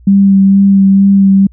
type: tone with vibrato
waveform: sine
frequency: 196 Hz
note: G3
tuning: in tune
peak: -3 dBFS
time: 0.07-1.47 s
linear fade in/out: 5 ms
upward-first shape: sine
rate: 2.2 Hz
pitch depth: 16 cents each way
effects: added 60 Hz sine -36 dBFS peak until 1.52 s